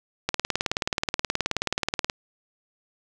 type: click train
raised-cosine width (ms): 0.2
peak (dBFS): -6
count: 35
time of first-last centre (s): 0.29-2.099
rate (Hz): 18.8
effects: none